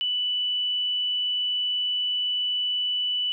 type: tone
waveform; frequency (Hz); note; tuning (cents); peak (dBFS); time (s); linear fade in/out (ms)
sine; 2973; F#7; +8; -23; 0.01-3.32; 0
effects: none